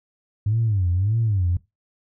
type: tone with vibrato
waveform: sine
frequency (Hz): 100.3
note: G2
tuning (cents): +40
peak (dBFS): -17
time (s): 0.46-1.57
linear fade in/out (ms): 5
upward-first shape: sine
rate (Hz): 1.7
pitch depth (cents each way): 240
effects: noise-tail reverb RT60 0.2 s tail -19 dB re dry + tanh soft clip ceiling -13 dBFS